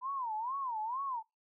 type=tone with vibrato; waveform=sine; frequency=977 Hz; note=B5; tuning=19 cents flat; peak=-34 dBFS; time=0.01-1.23 s; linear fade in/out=50 ms; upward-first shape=sine; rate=2.2 Hz; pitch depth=230 cents each way; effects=noise-tail reverb RT60 0.2 s tail -22 dB re dry